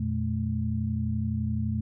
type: tone cluster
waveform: sine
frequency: 86.6 / 118.4 / 216.2 Hz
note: F2 / A#2 / A3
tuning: -14 / +27 / -30 cents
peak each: -30 dBFS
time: 0-1.81 s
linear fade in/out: 5 ms
effects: none